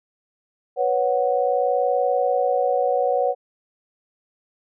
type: chord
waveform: sine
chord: B suspended second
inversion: none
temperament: equal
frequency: 493.9 / 554.4 / 740 Hz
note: B4 / C#5 / F#5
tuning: 0 / 0 / 0 cents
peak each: -22 dBFS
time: 0.76-3.35 s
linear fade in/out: 50 ms
effects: none